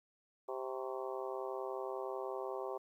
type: harmonic tone with a mistuned harmonic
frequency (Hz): 130.81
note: C3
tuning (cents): 0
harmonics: 3 / 4 / 5 / 6 / 7 / 8 / 9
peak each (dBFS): -42 / -44 / -46 / -48 / -49 / -50 / -51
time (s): 0.48-2.78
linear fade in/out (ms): 10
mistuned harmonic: 9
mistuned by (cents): -68
effects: 12-bit